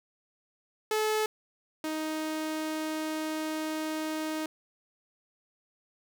sawtooth tone pair in turn, 431.3 / 312.4 Hz, A4 / D#4, -35 / +7 cents, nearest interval tritone, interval 558 cents, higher first, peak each -22 / -27 dBFS, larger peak first, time 0.91-1.26 / 1.84-4.46 s, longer second, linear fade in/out 2 ms, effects none

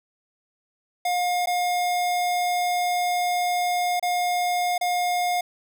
square tone with dropouts, 713 Hz, F5, 36 cents sharp, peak -22 dBFS, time 1.05-5.41 s, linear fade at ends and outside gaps 5 ms, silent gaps 1.459-1.471 / 3.997-4.026 / 4.78-4.811 s, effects none

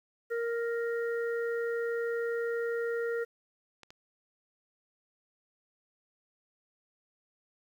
harmonic tone, 466.2 Hz, A#4, in tune, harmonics 1 / 3 / 4, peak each -30 / -40 / -42 dBFS, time 0.3-3.25 s, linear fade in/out 20 ms
clicks, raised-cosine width 0.2 ms, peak -32 dBFS, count 2, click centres 3.833 / 3.905 s
effects 10-bit

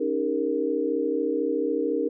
sine chord, Eb dominant seventh, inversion third, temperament equal with one note detuned, 277.2 / 311.1 / 402.1 / 466.2 Hz, Db4 / Eb4 / G4 / Bb4, 0 / 0 / +44 / 0 cents, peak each -30 / -28 / -30 / -26 dBFS, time 0-2.09 s, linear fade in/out 10 ms, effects none

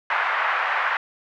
white band-pass noise, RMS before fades -23 dBFS, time 0.1-0.97 s, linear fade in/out 2 ms, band 760 to 1900 Hz, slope 24 dB/octave, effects none

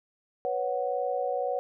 sine chord, B suspended second, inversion none, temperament just, 493.9 / 555.6 / 740.8 Hz, B4 / C#5 / F#5, 0 / +4 / +2 cents, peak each -31 dBFS, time 0.45-1.59 s, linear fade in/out 0 ms, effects none

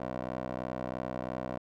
15% pulse tone with band-pass filter, 63 Hz, B1, 35 cents sharp, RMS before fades -37 dBFS, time 0-1.58 s, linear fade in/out 5 ms, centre 600 Hz, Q 1.2, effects none

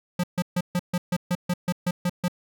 square tone bursts, 177.7 Hz, F3, 30 cents sharp, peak -22 dBFS, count 12, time 0.19-2.282 s, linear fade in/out 5 ms, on 46 ms, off 140 ms, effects none

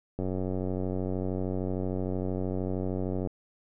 click train, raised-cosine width 2 ms, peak -19 dBFS, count 288, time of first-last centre 0.19-3.273 s, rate 93.1 Hz, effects none

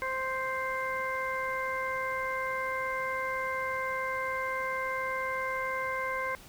harmonic tone, 523.3 Hz, C5, in tune, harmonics 1 / 2 / 3 / 4, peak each -36 / -34 / -37 / -36 dBFS, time 0.02-6.35 s, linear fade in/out 0 ms, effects pink hiss -52 dBFS RMS until 6.48 s

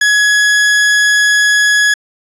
40% pulse tone with vibrato, 1681 Hz, G#6, 20 cents sharp, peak -7 dBFS, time 0.01-1.94 s, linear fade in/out 5 ms, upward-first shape sine, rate 20 Hz, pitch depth 9 cents each way, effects resampled to 22050 Hz + 8-bit

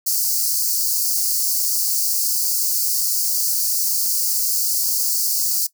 white high-pass noise, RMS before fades -20 dBFS, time 0.06-5.67 s, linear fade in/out 10 ms, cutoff 4400 Hz, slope 96 dB/octave, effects noise-tail reverb RT60 0.1 s tail -18 dB re dry

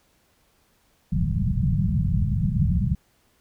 white low-pass noise, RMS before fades -22 dBFS, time 1.12-2.95 s, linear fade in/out 10 ms, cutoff 200 Hz, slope 96 dB/octave, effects pink hiss -64 dBFS RMS until 3.4 s

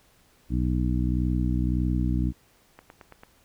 harmonic tone, 61.74 Hz, B1, in tune, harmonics 1 / 2 / 3 / 4 / 5, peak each -25 / -28 / -30 / -31 / -32 dBFS, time 0.49-2.33 s, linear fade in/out 50 ms
click train, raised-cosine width 0.5 ms, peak -29 dBFS, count 5, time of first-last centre 2.79-3.234 s, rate 9 Hz
effects pink hiss -61 dBFS RMS until 3.44 s

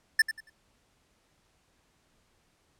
square tone with echo, 1769 Hz, A6, 9 cents sharp, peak -18 dBFS, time 0.19-0.22 s, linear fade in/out 5 ms, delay 93 ms, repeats 3, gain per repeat -12 dB, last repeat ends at 0.499 s, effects pink hiss -69 dBFS RMS until 2.79 s + low-pass 10000 Hz 12 dB/octave

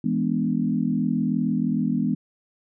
sine chord, E dominant seventh, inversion none, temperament equal, 164.81 / 207.7 / 246.9 / 293.7 Hz, E3 / G#3 / B3 / D4, 0 / 0 / 0 / 0 cents, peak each -27 / -25 / -24 / -30 dBFS, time 0.04-2.15 s, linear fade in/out 5 ms, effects none

